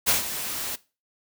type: noise with ADSR envelope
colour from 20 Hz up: white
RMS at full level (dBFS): -19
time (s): 0.06-0.76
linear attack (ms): 28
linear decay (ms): 130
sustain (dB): -12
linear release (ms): 10
effects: noise-tail reverb RT60 0.3 s tail -19 dB re dry